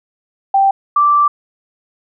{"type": "tone pair in turn", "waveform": "sine", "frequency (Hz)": [783, 1170.4], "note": ["G5", "D6"], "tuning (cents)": [-2, -6], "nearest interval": "perfect fifth", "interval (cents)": 696, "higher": "second", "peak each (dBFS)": -8, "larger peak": "neither", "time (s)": [[0.54, 0.71], [0.96, 1.28]], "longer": "second", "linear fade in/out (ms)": 5, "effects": []}